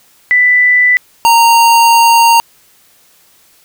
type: tone pair in turn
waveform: sine / square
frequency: 1986 / 926.2 Hz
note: B6 / A#5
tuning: +9 / -11 cents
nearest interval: octave + minor second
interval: 1320 cents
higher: first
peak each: -5 dBFS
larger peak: neither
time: 0.31-0.97 / 1.25-2.4 s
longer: second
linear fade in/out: 0 ms
effects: white hiss -48 dBFS RMS until 3.64 s